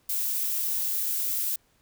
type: noise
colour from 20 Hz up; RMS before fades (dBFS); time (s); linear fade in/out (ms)
violet; -28; 0.09-1.56; 5
effects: pink hiss -66 dBFS RMS until 1.81 s